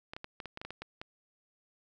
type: clicks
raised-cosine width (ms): 0.3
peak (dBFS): -25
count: 11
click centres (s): 0.135 / 0.165 / 0.244 / 0.402 / 0.457 / 0.574 / 0.615 / 0.65 / 0.706 / 0.82 / 1.015
effects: none